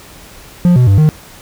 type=tone with pitch steps; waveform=triangle; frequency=176.4 / 124.6 / 98.3 / 154.1 Hz; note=F3 / B2 / G2 / D#3; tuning=+18 / +16 / +5 / -16 cents; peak=-3 dBFS; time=0.65-1.09 s; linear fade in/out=0 ms; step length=110 ms; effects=pink hiss -37 dBFS RMS until 1.41 s